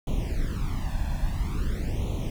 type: noise with flanger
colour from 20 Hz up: brown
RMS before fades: -27 dBFS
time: 0.07-2.3 s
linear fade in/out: 2 ms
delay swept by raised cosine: 0.3 to 1.19 ms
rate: 0.49 Hz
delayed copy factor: +1
effects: none